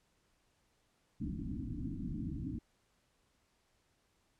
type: low-pass noise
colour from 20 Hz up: white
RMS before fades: -40 dBFS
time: 1.2-2.59 s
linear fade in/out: 5 ms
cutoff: 310 Hz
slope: 96 dB/octave
effects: pink hiss -75 dBFS RMS until 4.39 s + low-pass 10000 Hz 12 dB/octave